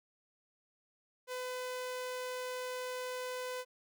sawtooth tone, 504 Hz, B4, 35 cents sharp, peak -34 dBFS, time 1.27-3.65 s, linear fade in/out 50 ms, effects none

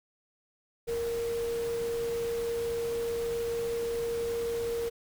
sine tone in noise, 466.2 Hz, A#4, in tune, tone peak -29 dBFS, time 0.87-4.9 s, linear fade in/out 20 ms, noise pink, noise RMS -43 dBFS, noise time 0.87-4.9 s, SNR +11 dB, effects none

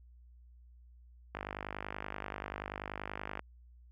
click train, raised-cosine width 0.5 ms, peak -23 dBFS, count 104, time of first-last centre 1.35-3.394 s, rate 50.4 Hz, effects added 60 Hz sine -55 dBFS peak until 3.91 s

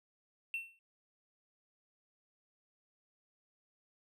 triangle tone with exponential decay, 2700 Hz, E7, 41 cents sharp, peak -30 dBFS, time 0.54-0.79 s, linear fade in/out 1 ms, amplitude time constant 53 ms, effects tanh soft clip ceiling -29 dBFS

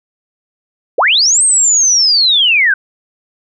sine linear two-way sweep, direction up then down, 364.4 to 8510 to 1484 Hz, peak -7 dBFS, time 0.98-2.74 s, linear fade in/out 5 ms, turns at 1.43 s, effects none

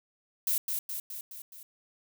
violet noise with echo, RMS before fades -28 dBFS, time 0.47-0.58 s, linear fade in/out 2 ms, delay 210 ms, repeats 5, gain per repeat -4 dB, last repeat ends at 1.63 s, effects none

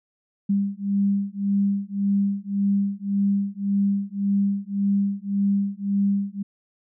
sine beating tone pair, 198.5 / 200.3 Hz, G3 / G3, +22 / +38 cents, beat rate 1.8 Hz, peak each -23 dBFS, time 0.49-6.43 s, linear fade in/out 10 ms, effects none

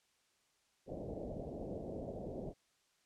white low-pass noise, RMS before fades -44 dBFS, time 0.86-2.54 s, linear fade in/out 50 ms, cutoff 650 Hz, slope 48 dB/octave, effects white hiss -75 dBFS RMS until 3.05 s + low-pass 8000 Hz 12 dB/octave

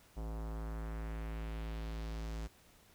square tone with low-pass filter sweep, 55 Hz, A1, in tune, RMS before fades -41 dBFS, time 0.16-2.48 s, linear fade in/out 20 ms, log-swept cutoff 830 to 7500 Hz, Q 1.3, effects pink hiss -64 dBFS RMS until 2.94 s

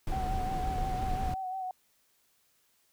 brown noise, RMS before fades -33 dBFS, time 0.07-1.34 s, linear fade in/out 2 ms
sine tone with vibrato, 752 Hz, F#5, 28 cents sharp, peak -33 dBFS, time 0.12-1.71 s, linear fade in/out 2 ms, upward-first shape sine, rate 5.7 Hz, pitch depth 37 cents each way
effects white hiss -70 dBFS RMS until 2.92 s

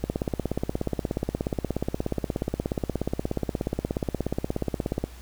click train, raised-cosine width 2 ms, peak -12 dBFS, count 85, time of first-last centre 0.04-5.04 s, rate 16.8 Hz, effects added 60 Hz sine -42 dBFS peak until 5.21 s + pink hiss -50 dBFS RMS until 5.21 s

